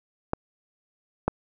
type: clicks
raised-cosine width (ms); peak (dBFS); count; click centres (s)
1; -10 / -8; 2; 0.334 / 1.28
effects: none